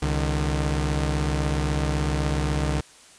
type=tone pair together; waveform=sawtooth; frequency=67.5 / 151.26 Hz; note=C#2 / D#3; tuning=-45 / -49 cents; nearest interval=octave + major second; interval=1396 cents; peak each=-20 / -22 dBFS; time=0.02-2.81 s; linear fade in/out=5 ms; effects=white hiss -50 dBFS RMS until 3.18 s + resampled to 22050 Hz